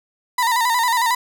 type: tone with vibrato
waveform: 35% pulse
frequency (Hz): 954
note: A#5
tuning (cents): +40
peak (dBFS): -14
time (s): 0.38-1.15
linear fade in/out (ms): 5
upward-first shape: square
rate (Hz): 11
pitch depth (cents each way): 67
effects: none